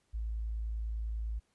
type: tone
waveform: sine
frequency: 55 Hz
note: A1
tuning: in tune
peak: -33 dBFS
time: 0.13-1.4 s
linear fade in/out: 20 ms
effects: pink hiss -75 dBFS RMS until 1.54 s + resampled to 24000 Hz